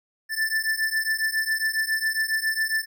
square beating tone pair, 1760 / 1767.3 Hz, A6 / A6, 0 / +7 cents, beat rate 7.3 Hz, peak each -27 / -26 dBFS, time 0.29-2.86 s, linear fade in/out 50 ms, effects none

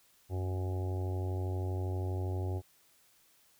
harmonic tone, 92.5 Hz, F#2, in tune, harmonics 1 / 3 / 4 / 5 / 6 / 7 / 8 / 9, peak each -32 / -46 / -42 / -50 / -51 / -51 / -51 / -51 dBFS, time 0.29-2.62 s, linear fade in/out 50 ms, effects white hiss -66 dBFS RMS until 3.59 s

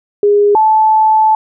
sine tone pair in turn, 410.4 / 871.4 Hz, G#4 / A5, -21 / -17 cents, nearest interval octave + minor second, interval 1304 cents, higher second, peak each -6 dBFS, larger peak neither, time 0.23-0.55 / 0.55-1.35 s, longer second, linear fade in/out 2 ms, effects none

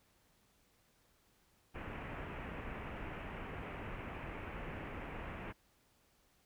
pink low-pass noise, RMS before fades -45 dBFS, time 1.74-5.53 s, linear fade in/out 20 ms, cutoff 2700 Hz, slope 48 dB/octave, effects pink hiss -72 dBFS RMS until 6.45 s

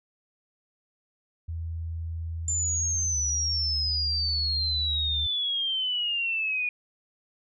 sine tone with pitch glide, 82.41 to 76.45 Hz, E2 to D#2, 0 to -30 cents, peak -30 dBFS, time 1.48-5.27 s, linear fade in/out 10 ms, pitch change -130 cents, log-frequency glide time 3.12-3.18 s
sine exponential sweep, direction down, 7200 to 2444 Hz, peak -25 dBFS, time 2.48-6.69 s, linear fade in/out 2 ms
effects none

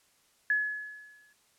sine tone with exponential decay, 1700 Hz, G#6, 40 cents sharp, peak -22 dBFS, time 0.5-1.33 s, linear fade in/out 2 ms, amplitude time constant 180 ms, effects white hiss -67 dBFS RMS until 1.58 s + low-pass 11000 Hz 12 dB/octave

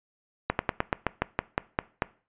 slowing click train, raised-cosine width 0.5 ms, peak -8 dBFS, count 11, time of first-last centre 0.5-2.022 s, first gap 91 ms, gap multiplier 1.11, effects noise-tail reverb RT60 0.4 s tail -20 dB re dry + resampled to 8000 Hz

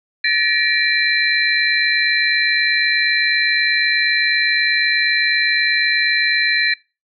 sine tone cluster, 1748 / 1896 / 2347 / 4064 Hz, A6 / A#6 / D7 / B7, -12 / +29 / -2 / +49 cents, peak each -20 dBFS, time 0.24-6.74 s, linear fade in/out 5 ms, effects noise-tail reverb RT60 0.3 s tail -24 dB re dry

